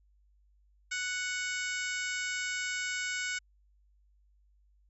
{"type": "harmonic tone with a mistuned harmonic", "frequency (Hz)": 740, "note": "F#5", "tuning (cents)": 0, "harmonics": [2, 3, 4, 5, 6, 7, 8, 9, 10], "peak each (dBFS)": [-36, -37, -43, -47, -48, -45, -48, -46, -42], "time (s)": [0.91, 3.39], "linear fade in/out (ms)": 10, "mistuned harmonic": 10, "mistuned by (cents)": 27, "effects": ["added 50 Hz sine -63 dBFS peak until 4.89 s"]}